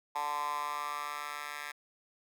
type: tone with high-pass filter sweep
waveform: 10% pulse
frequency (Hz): 146.83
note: D3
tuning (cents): 0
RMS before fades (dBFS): -37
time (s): 0.15-1.72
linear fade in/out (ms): 10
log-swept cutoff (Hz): 930 to 1500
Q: 6.9
effects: none